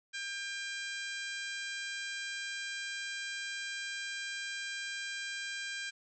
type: harmonic tone with a mistuned harmonic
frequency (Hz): 798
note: G5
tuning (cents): +31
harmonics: 2 / 3 / 4 / 5 / 6 / 7 / 8 / 9 / 10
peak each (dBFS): -40 / -44 / -46 / -48 / -50 / -51 / -52 / -53 / -54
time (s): 0.13-5.91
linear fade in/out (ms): 20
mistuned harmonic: 9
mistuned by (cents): +39
effects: none